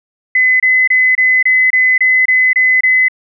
sine tone bursts, 2025 Hz, B6, 43 cents sharp, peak -7 dBFS, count 10, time 0.35-3.084 s, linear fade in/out 5 ms, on 250 ms, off 26 ms, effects none

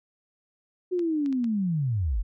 sine linear sweep, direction down, 370 to 38.81 Hz, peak -23 dBFS, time 0.91-2.23 s, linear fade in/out 20 ms
clicks, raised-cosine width 0.2 ms, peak -29 dBFS, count 4, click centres 0.993 / 1.261 / 1.327 / 1.443 s
effects none

